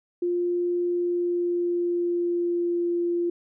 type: tone with pitch glide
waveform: sine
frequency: 351.2 to 346 Hz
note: F4 to F4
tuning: +10 to -16 cents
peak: -22 dBFS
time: 0.22-3.3 s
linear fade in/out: 5 ms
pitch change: -26 cents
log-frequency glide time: 0.83-2.89 s
effects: none